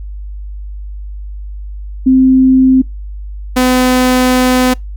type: tone pair in turn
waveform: sine / sawtooth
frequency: 260.8 / 253.5 Hz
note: C4 / B3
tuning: -5 / +45 cents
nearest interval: unison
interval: 50 cents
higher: first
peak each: -4 dBFS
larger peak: neither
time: 2.06-2.82 / 3.56-4.74 s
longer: second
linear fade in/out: 10 ms
effects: noise-tail reverb RT60 0.2 s tail -26 dB re dry + added 50 Hz sine -22 dBFS peak until 4.96 s